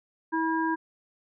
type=harmonic tone; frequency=323.9 Hz; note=E4; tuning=30 cents flat; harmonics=1 / 3 / 5; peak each=-27 / -28 / -32 dBFS; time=0.32-0.76 s; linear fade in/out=20 ms; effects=none